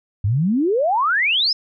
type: exponential sweep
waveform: sine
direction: up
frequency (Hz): 92.5 to 5330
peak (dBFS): -15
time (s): 0.24-1.53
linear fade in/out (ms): 5
effects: none